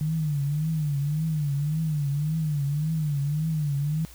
sine tone with vibrato, 150 Hz, D3, 37 cents sharp, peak -23 dBFS, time 0.01-4.05 s, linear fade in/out 0 ms, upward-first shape triangle, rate 1.8 Hz, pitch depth 140 cents each way, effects added 60 Hz sine -47 dBFS peak until 4.14 s + white hiss -50 dBFS RMS until 4.14 s

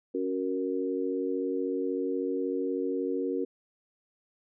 sine chord, F# major, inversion second, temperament equal, 277.2 / 370 / 466.2 Hz, C#4 / F#4 / A#4, 0 / 0 / 0 cents, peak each -32 dBFS, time 0.14-3.45 s, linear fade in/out 10 ms, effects none

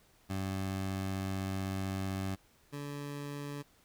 20% pulse tone pair in turn, 95.8 / 143.8 Hz, G2 / D3, -39 / -36 cents, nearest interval perfect fifth, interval 703 cents, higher second, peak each -29 / -34 dBFS, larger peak first, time 0.29-2.36 / 2.72-3.63 s, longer first, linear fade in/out 20 ms, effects pink hiss -66 dBFS RMS until 3.84 s

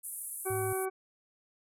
pink band-pass noise, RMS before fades -41 dBFS, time 0.03-0.86 s, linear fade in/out 20 ms, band 9400 to 12000 Hz, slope 48 dB/octave
harmonic tone, 379.2 Hz, F#4, 43 cents sharp, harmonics 1 / 2 / 3 / 4 / 6, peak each -32 / -38 / -42 / -44 / -48 dBFS, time 0.45-0.9 s, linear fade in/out 20 ms
sine tone, 106 Hz, G#2, 36 cents sharp, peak -36 dBFS, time 0.5-0.73 s, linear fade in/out 5 ms
effects none

